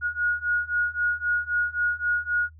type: beating tone pair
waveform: sine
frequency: 1443 / 1446.8 Hz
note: F#6 / F#6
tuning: -44 / -39 cents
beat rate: 3.8 Hz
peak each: -26 / -25 dBFS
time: 0.01-2.5 s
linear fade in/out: 50 ms
effects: noise-tail reverb RT60 0.1 s tail -25 dB re dry + added 79 Hz sine -46 dBFS peak until 2.59 s